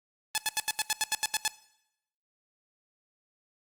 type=tone bursts; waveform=5% pulse; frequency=861 Hz; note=A5; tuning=38 cents flat; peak=-13 dBFS; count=11; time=0.35-1.478 s; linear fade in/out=0 ms; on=28 ms; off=82 ms; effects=noise-tail reverb RT60 0.8 s tail -19 dB re dry + Opus 32 kbps